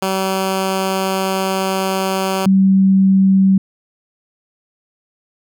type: tone pair in turn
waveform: 10% pulse / sine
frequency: 190.9 / 192.23 Hz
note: G3 / G3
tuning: -46 / -34 cents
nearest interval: unison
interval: 12 cents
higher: second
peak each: -8 dBFS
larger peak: neither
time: 0.02-2.46 / 2.46-3.58 s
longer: first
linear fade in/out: 5 ms
effects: none